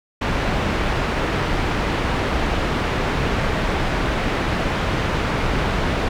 pink low-pass noise, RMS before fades -21 dBFS, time 0.21-6.09 s, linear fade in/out 10 ms, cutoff 2600 Hz, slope 12 dB/octave, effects none

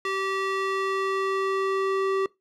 square tone with band-pass filter sweep, 386.5 Hz, G4, 24 cents flat, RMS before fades -26 dBFS, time 0.05-2.26 s, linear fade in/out 2 ms, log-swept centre 1700 to 770 Hz, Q 0.83, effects noise-tail reverb RT60 0.2 s tail -22 dB re dry

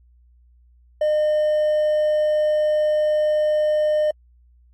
triangle tone with hard clipping, 608 Hz, D#5, 40 cents flat, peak -17 dBFS, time 1.01-4.11 s, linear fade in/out 5 ms, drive 5 dB, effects added 60 Hz sine -51 dBFS peak until 4.73 s + AAC 64 kbps

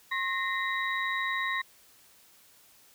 sine tone cluster, 1073 / 1853 / 2045 / 3831 Hz, C6 / A#6 / C7 / A#7, +43 / -11 / -40 / +47 cents, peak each -33 / -31 / -35 / -39 dBFS, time 0.11-1.62 s, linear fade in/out 10 ms, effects white hiss -59 dBFS RMS until 2.94 s

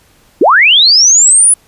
sine linear sweep, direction up, 261.3 to 10070 Hz, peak -3 dBFS, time 0.41-1.54 s, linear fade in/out 5 ms, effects pink hiss -48 dBFS RMS until 1.67 s + resampled to 32000 Hz

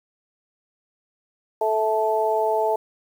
harmonic tone, 218.3 Hz, A3, 13 cents flat, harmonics 2 / 3 / 4, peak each -23 / -23 / -23 dBFS, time 1.61-2.76 s, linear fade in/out 5 ms, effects 8-bit

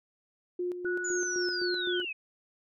sine tone with tremolo, 356.8 Hz, F4, 37 cents sharp, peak -29 dBFS, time 0.59-2.05 s, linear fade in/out 5 ms, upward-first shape square, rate 3.9 Hz, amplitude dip 55%
sine tone with pitch glide, 1470 to 1483.6 Hz, F#6 to F#6, -12 to +4 cents, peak -33 dBFS, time 0.85-2.02 s, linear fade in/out 5 ms, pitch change +16 cents, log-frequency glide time 1.17-1.74 s
sine linear sweep, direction down, 7040 to 2477 Hz, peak -33 dBFS, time 1.04-2.13 s, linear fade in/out 10 ms
effects none

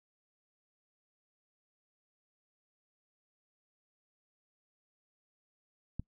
click, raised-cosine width 5 ms, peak -24 dBFS, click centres 5.996 s, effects noise-tail reverb RT60 0.1 s tail -26 dB re dry

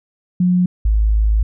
sine tone pair in turn, 180 / 53.38 Hz, F#3 / G#1, -47 / +48 cents, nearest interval octave + major sixth, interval 2105 cents, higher first, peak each -11 dBFS, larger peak neither, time 0.4-0.66 / 0.85-1.43 s, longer second, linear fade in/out 5 ms, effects none

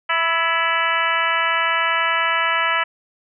harmonic tone with a mistuned harmonic, 329.6 Hz, E4, in tune, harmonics 2 / 3 / 4 / 5 / 6 / 7 / 8 / 9, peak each -29 / -24 / -22 / -24 / -24 / -26 / -29 / -27 dBFS, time 0.09-2.84 s, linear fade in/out 10 ms, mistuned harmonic 5, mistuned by +41 cents, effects none

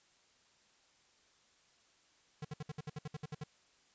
square tone bursts, 150.9 Hz, D3, 47 cents sharp, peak -40 dBFS, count 12, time 2.42-3.438 s, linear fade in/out 5 ms, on 28 ms, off 62 ms, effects white hiss -69 dBFS RMS until 3.94 s + resampled to 16000 Hz

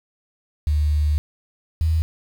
sine tone pair in turn, 75 / 80.22 Hz, D2 / E2, +37 / -47 cents, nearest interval minor second, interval 116 cents, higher second, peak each -16 dBFS, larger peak neither, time 0.67-1.18 / 1.81-2.02 s, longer first, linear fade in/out 0 ms, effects 7-bit

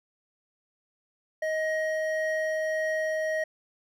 triangle tone pair together, 628 / 1885.7 Hz, D#5 / A#6, +16 / +19 cents, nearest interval octave + perfect fifth, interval 1903 cents, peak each -25 / -30 dBFS, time 1.42-3.44 s, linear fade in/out 5 ms, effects none

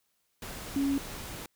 sine tone in noise, 277.2 Hz, C#4, in tune, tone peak -25 dBFS, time 0.76-0.98 s, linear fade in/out 2 ms, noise pink, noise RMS -41 dBFS, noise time 0.42-1.46 s, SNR +13 dB, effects white hiss -75 dBFS RMS until 1.55 s

